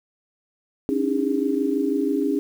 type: tone cluster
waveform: sine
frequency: 274 / 300.3 / 326.3 / 405.8 Hz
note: C#4 / D4 / E4 / G#4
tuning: -20 / +39 / -18 / -40 cents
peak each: -23 / -25 / -30 / -25 dBFS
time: 0.89-2.39 s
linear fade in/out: 0 ms
effects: 8-bit